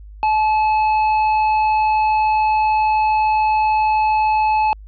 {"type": "tone with hard clipping", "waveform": "sine", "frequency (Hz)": 862, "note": "A5", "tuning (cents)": -36, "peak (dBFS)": -15, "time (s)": [0.23, 4.73], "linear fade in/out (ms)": 0, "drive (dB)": 6, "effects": ["added 51 Hz sine -35 dBFS peak until 4.87 s", "resampled to 11025 Hz"]}